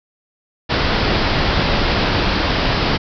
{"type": "low-pass noise", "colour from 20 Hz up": "pink", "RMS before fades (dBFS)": -17, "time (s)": [0.69, 2.98], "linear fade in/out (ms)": 20, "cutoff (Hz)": 5200, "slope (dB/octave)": 96, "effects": []}